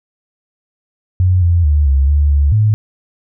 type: tone with pitch steps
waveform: sine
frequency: 91.4 / 86 / 73.9 / 68.3 / 72.8 / 71.5 / 107.2 Hz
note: F#2 / F2 / D2 / C#2 / D2 / D2 / A2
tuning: -21 / -26 / +11 / -25 / -15 / -46 / -45 cents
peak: -8 dBFS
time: 1.2-2.74 s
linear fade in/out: 0 ms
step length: 220 ms
effects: none